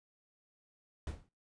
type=noise with exponential decay; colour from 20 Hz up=brown; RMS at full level=-35 dBFS; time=1.07-1.29 s; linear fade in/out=2 ms; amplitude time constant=47 ms; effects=noise-tail reverb RT60 0.3 s tail -24 dB re dry + resampled to 22050 Hz